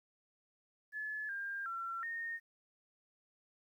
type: tone with pitch steps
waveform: sine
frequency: 1718 / 1601 / 1356 / 1842 Hz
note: A6 / G6 / E6 / A#6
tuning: -42 / +36 / +49 / -21 cents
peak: -38 dBFS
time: 0.92-2.4 s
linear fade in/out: 50 ms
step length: 370 ms
effects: 12-bit